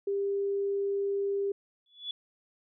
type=tone; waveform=sine; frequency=398.4 Hz; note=G4; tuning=28 cents sharp; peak=-27 dBFS; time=0.07-1.52 s; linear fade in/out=5 ms
type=tone with exponential growth; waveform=sine; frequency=3426 Hz; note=A7; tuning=47 cents flat; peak=-30 dBFS; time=1.86-2.11 s; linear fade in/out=2 ms; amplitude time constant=53 ms
effects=none